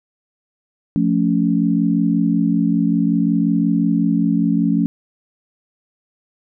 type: chord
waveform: sine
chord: F augmented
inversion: none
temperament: equal with one note detuned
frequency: 174.61 / 220 / 280.6 Hz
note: F3 / A3 / C#4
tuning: 0 / 0 / +21 cents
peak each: -18 dBFS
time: 0.96-4.86 s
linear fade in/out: 0 ms
effects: none